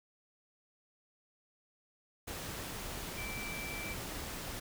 sine tone in noise, 2333 Hz, D7, 12 cents flat, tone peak -42 dBFS, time 3.17-3.94 s, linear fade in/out 10 ms, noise pink, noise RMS -42 dBFS, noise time 2.27-4.6 s, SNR -3 dB, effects none

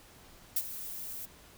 violet noise with ADSR envelope, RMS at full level -27 dBFS, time 0.56-1.26 s, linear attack 7 ms, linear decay 48 ms, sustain -14 dB, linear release 14 ms, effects pink hiss -56 dBFS RMS until 1.57 s

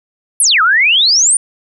sine exponential two-way sweep, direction down then up, 11570 to 1244.5 to 9550 Hz, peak -7 dBFS, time 0.4-1.37 s, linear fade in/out 2 ms, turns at 0.62 s, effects none

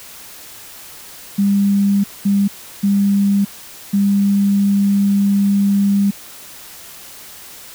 sine tone bursts at uneven times, 200 Hz, G3, 35 cents sharp, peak -11 dBFS, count 4, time 1.38-2.04 / 2.25-2.48 / 2.83-3.45 / 3.93-6.11 s, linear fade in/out 10 ms, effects white hiss -37 dBFS RMS until 7.74 s

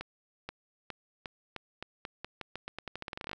accelerating click train, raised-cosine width 0.3 ms, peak -22 dBFS, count 24, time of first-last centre 0.01-3.332 s, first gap 480 ms, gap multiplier 0.86, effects none

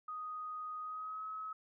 sine tone with pitch glide, 1246 to 1281.8 Hz, D#6 to E6, +2 to -49 cents, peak -40 dBFS, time 0.08-1.53 s, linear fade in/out 5 ms, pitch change +49 cents, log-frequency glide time 0.81-1.24 s, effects none

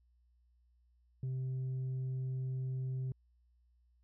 sine tone, 130 Hz, C3, 11 cents flat, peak -32 dBFS, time 1.23-3.12 s, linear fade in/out 2 ms, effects tanh soft clip ceiling -34 dBFS + added 60 Hz sine -67 dBFS peak until 4.03 s

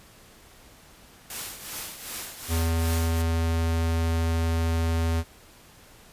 white noise with tremolo, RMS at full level -33 dBFS, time 1.3-3.22 s, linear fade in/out 2 ms, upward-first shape triangle, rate 2.6 Hz, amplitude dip 70%
square tone, 82.41 Hz, E2, in tune, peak -23 dBFS, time 2.48-5.24 s, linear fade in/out 50 ms
effects pink hiss -52 dBFS RMS until 6.12 s + resampled to 32000 Hz

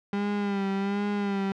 35% pulse tone with vibrato, 200 Hz, G3, 35 cents sharp, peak -24 dBFS, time 0.13-1.52 s, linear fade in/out 2 ms, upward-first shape sine, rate 1.3 Hz, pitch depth 44 cents each way, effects low-pass 3000 Hz 12 dB/octave

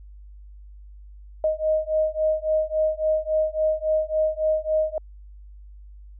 sine beating tone pair, 622.3 / 625.9 Hz, D#5 / D#5, 0 / +10 cents, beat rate 3.6 Hz, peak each -23 dBFS, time 1.44-4.98 s, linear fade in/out 2 ms, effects added 50 Hz sine -41 dBFS peak until 6.19 s

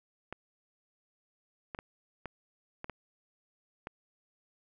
clicks, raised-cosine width 0.5 ms, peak -24 dBFS, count 7, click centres 0.326 / 1.748 / 1.789 / 2.257 / 2.844 / 2.897 / 3.871 s, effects none

